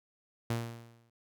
sawtooth tone with exponential decay, 116.6 Hz, A#2, 1 cent sharp, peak -25 dBFS, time 0.5-1.1 s, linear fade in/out 5 ms, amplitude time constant 130 ms, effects none

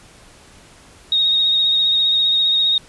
sine tone with vibrato, 3739 Hz, A#7, 4 cents sharp, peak -13 dBFS, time 1.12-2.78 s, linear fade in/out 2 ms, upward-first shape sine, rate 15 Hz, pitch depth 24 cents each way, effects pink hiss -46 dBFS RMS until 2.88 s + resampled to 24000 Hz

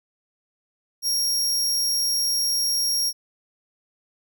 sawtooth tone, 5588 Hz, F8, in tune, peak -18 dBFS, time 1.02-3.13 s, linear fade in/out 50 ms, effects none

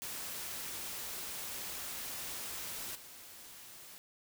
white noise with level steps, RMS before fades -42 / -52 dBFS, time 0.02-3.98 s, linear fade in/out 0 ms, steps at 2.95 s, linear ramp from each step 5 ms, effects none

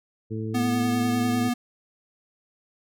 harmonic tone, 110 Hz, A2, in tune, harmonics 1 / 2 / 3 / 4, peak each -30 / -33 / -35 / -36 dBFS, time 0.3-1.5 s, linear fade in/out 20 ms
square tone with vibrato, 244.7 Hz, B3, 16 cents flat, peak -23 dBFS, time 0.54-1.54 s, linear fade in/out 10 ms, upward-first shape sine, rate 10 Hz, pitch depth 21 cents each way
effects none

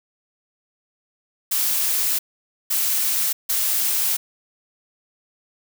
blue noise bursts at uneven times, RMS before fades -21 dBFS, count 3, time 1.51-2.19 / 2.7-3.33 / 3.49-4.17 s, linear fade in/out 10 ms, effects none

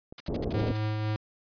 click, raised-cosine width 2 ms, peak -29 dBFS, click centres 0.125 s
white noise bursts, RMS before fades -40 dBFS, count 8, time 0.18-0.77 s, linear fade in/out 2 ms, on 23 ms, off 58 ms
white low-pass noise, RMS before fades -31 dBFS, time 0.28-0.72 s, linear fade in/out 2 ms, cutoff 490 Hz, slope 24 dB/octave
square tone with tremolo, 107.5 Hz, A2, 40 cents flat, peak -27 dBFS, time 0.54-1.16 s, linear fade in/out 0 ms, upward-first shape triangle, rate 4 Hz, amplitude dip 30%
effects resampled to 11025 Hz

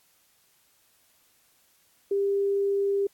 sine tone, 398.1 Hz, G4, 27 cents sharp, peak -22 dBFS, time 2.11-3.07 s, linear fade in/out 5 ms, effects white hiss -64 dBFS RMS until 3.13 s + AAC 64 kbps

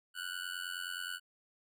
25% pulse tone with amplitude modulation, 1480 Hz, F#6, in tune, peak -31 dBFS, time 0.14-1.2 s, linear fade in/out 50 ms, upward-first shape sine, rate 89.5 Hz, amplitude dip 90%, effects none

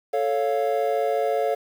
triangle chord, A augmented, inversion none, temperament equal, 440 / 554.4 / 698.5 Hz, A4 / C#5 / E#5, 0 / 0 / 0 cents, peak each -23 dBFS, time 0.13-1.55 s, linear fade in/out 10 ms, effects 8-bit

